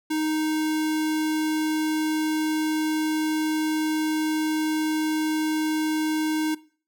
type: tone with notch filter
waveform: square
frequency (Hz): 311.1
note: D#4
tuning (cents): 0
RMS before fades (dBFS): -25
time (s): 0.1-6.55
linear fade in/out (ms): 10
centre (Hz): 650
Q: 1.7
effects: noise-tail reverb RT60 0.4 s tail -19 dB re dry